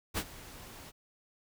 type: noise with ADSR envelope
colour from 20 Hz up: pink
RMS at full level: -31 dBFS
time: 0.14-0.92 s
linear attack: 36 ms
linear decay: 58 ms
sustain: -18 dB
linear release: 32 ms
effects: none